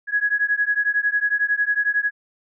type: beating tone pair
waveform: sine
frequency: 1665 / 1676 Hz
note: G#6 / G#6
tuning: +4 / +15 cents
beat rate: 11 Hz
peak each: -21 dBFS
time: 0.07-2.11 s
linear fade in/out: 50 ms
effects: none